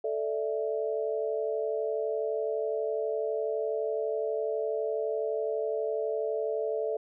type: chord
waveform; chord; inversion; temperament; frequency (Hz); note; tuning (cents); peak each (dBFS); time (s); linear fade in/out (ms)
sine; A suspended fourth; none; equal; 440 / 587.3 / 659.3; A4 / D5 / E5; 0 / 0 / 0; -30 / -34 / -34; 0.04-6.97; 5
effects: none